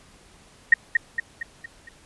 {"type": "tone with echo", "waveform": "sine", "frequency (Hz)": 1864.7, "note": "A#6", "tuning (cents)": 0, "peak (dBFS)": -8, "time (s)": [0.72, 0.74], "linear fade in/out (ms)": 5, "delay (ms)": 230, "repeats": 5, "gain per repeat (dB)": -6, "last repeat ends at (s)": 1.89, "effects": ["pink hiss -53 dBFS RMS until 2.05 s", "resampled to 24000 Hz"]}